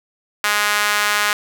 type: tone with high-pass filter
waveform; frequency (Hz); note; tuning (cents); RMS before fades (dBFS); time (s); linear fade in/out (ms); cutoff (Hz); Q
sawtooth; 207.7; G#3; 0; -18; 0.44-1.33; 0; 1400; 1.5
effects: none